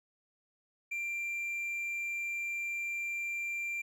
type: tone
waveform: triangle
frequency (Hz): 2369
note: D7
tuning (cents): +14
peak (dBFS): -32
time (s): 0.91-3.82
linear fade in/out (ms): 10
effects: none